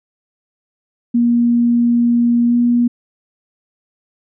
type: tone with pitch glide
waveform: sine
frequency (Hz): 237.6 to 240.1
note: A#3 to B3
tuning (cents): +33 to -49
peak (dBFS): -10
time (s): 1.14-2.88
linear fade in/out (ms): 10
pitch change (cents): +18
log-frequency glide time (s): 2.47-2.55
effects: none